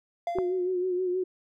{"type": "tone with exponential decay", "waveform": "triangle", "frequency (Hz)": 689, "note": "F5", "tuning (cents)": -24, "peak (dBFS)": -23, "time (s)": [0.27, 0.72], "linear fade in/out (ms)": 2, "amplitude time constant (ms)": 97}
{"type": "tone with vibrato", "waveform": "sine", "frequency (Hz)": 365, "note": "F#4", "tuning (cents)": -24, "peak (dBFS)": -25, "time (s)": [0.35, 1.24], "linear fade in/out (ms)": 10, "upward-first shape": "sine", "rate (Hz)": 6.3, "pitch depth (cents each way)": 43}
{"type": "click", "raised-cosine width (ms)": 1, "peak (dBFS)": -17, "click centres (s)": 0.386}
{"effects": []}